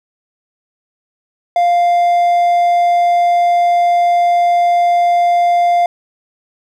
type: tone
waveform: triangle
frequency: 698.5 Hz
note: F5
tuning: in tune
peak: -7 dBFS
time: 1.56-5.86 s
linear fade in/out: 2 ms
effects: none